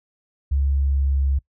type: tone with pitch glide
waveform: sine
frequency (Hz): 69.3 to 68.42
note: C#2 to C#2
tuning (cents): 0 to -22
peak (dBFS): -17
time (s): 0.51-1.39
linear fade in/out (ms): 10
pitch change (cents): -22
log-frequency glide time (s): 0.7-1.28
effects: noise-tail reverb RT60 0.1 s tail -22 dB re dry